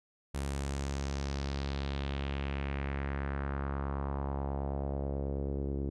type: tone with low-pass filter sweep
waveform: sawtooth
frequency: 69.3 Hz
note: C#2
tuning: in tune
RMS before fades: -35 dBFS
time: 0.34-5.9 s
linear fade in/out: 10 ms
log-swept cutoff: 9800 to 360 Hz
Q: 2.2
effects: none